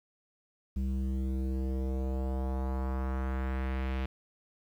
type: tone with low-pass filter sweep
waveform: square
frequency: 65.41 Hz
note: C2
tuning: in tune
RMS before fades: -32 dBFS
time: 0.76-4.06 s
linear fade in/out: 5 ms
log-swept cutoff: 200 to 2800 Hz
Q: 1.6
effects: 10-bit